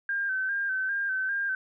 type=tone with vibrato; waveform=sine; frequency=1568 Hz; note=G6; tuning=in tune; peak=-26 dBFS; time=0.09-1.55 s; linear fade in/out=2 ms; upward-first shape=square; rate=2.5 Hz; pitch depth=40 cents each way; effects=none